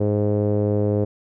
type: tone with low-pass filter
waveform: sawtooth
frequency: 103.83 Hz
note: G#2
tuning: in tune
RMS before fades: -20 dBFS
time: 0-1.05 s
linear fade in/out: 10 ms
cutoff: 480 Hz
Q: 3.9
effects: none